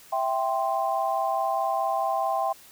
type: chord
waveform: sine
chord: C major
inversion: first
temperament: equal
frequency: 659.3 / 784 / 1046.5 Hz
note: E5 / G5 / C6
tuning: 0 / 0 / 0 cents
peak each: -28 / -26 / -29 dBFS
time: 0.12-2.53 s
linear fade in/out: 10 ms
effects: white hiss -51 dBFS RMS until 2.71 s

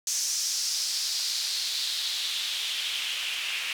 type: noise with band-pass filter sweep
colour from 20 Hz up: white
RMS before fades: -30 dBFS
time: 0.07-3.73 s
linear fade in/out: 2 ms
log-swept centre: 6100 to 2600 Hz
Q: 3.2
effects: none

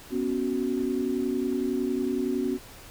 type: chord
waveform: sine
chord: B suspended second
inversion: none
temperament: just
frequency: 246.9 / 277.8 / 370.4 Hz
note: B3 / C#4 / F#4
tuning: 0 / +4 / +2 cents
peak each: -29 dBFS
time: 0.1-2.59 s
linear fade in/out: 50 ms
effects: pink hiss -47 dBFS RMS until 2.9 s

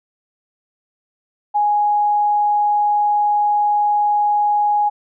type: tone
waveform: sine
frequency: 830.6 Hz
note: G#5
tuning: in tune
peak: -13 dBFS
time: 1.54-4.9 s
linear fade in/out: 20 ms
effects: none

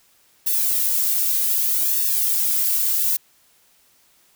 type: noise with flanger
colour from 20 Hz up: violet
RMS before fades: -20 dBFS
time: 0.46-3.17 s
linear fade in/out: 10 ms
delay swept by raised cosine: 1.1 to 2.6 ms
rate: 0.65 Hz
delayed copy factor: +0.9
effects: white hiss -58 dBFS RMS until 4.35 s

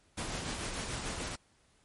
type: noise with tremolo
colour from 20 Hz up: pink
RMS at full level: -36 dBFS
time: 0.17-1.36 s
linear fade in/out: 10 ms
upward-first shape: triangle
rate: 6.8 Hz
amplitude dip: 40%
effects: pink hiss -68 dBFS RMS until 1.84 s + MP3 48 kbps

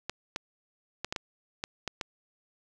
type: clicks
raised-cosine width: 0.2 ms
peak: -15 dBFS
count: 8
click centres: 0.096 / 0.361 / 1.046 / 1.125 / 1.162 / 1.639 / 1.877 / 2.012 s
effects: none

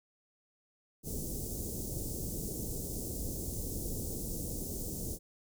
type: band-stop noise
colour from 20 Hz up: pink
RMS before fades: -38 dBFS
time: 1.03-5.19 s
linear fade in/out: 50 ms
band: 470 to 6500 Hz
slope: 24 dB/octave
effects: none

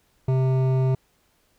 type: tone with hard clipping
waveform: sine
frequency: 130.81 Hz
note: C3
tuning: in tune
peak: -20 dBFS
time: 0.28-0.95 s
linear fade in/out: 5 ms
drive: 12 dB
effects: pink hiss -65 dBFS RMS until 1.58 s

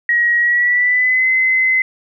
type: tone with pitch glide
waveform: sine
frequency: 1899 to 2047 Hz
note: A#6 to C7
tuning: +32 to -38 cents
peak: -11 dBFS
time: 0.09-1.82 s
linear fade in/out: 2 ms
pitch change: +130 cents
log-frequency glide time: 0.39-1.28 s
effects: none

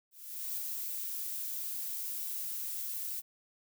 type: noise with ADSR envelope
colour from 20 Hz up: violet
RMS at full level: -36 dBFS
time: 0.11-3.22 s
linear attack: 470 ms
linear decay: 3 ms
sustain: -2 dB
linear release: 32 ms
effects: none

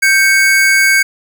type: tone pair together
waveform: square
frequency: 1568 / 2217 Hz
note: G6 / C#7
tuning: 0 / 0 cents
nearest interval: tritone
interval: 600 cents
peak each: -11 dBFS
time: 0.02-1.03 s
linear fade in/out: 10 ms
effects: none

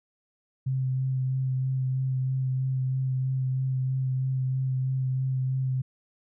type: tone with vibrato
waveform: sine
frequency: 130.81 Hz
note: C3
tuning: in tune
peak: -24 dBFS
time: 0.66-5.82 s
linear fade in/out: 10 ms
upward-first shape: sine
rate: 3.1 Hz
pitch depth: 15 cents each way
effects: none

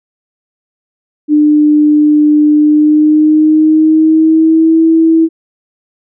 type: tone with pitch glide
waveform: sine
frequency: 299.7 to 324.9 Hz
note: D4 to E4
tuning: +35 to -25 cents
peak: -4 dBFS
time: 1.28-5.29 s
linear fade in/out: 50 ms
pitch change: +140 cents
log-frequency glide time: 2.6-4.82 s
effects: none

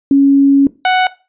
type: tone pair in turn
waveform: sine / sawtooth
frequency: 277.2 / 741.5 Hz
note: C#4 / F#5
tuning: 0 / +4 cents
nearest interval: octave + perfect fourth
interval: 1704 cents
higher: second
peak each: -5 dBFS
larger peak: neither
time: 0.11-0.67 / 0.85-1.07 s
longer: first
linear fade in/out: 2 ms
effects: noise-tail reverb RT60 0.3 s tail -18 dB re dry + resampled to 8000 Hz

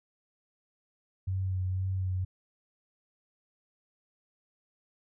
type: tone with vibrato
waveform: sine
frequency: 93.6 Hz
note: F#2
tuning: 20 cents sharp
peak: -28 dBFS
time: 1.27-2.25 s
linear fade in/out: 10 ms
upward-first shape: sine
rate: 2 Hz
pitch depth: 23 cents each way
effects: none

